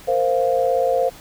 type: chord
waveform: sine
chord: Bb suspended second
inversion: none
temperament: equal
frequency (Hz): 466.2 / 523.3 / 698.5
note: Bb4 / C5 / F5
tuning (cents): 0 / 0 / 0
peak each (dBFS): -23 / -18 / -21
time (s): 0.07-1.1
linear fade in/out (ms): 20
effects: pink hiss -43 dBFS RMS until 1.2 s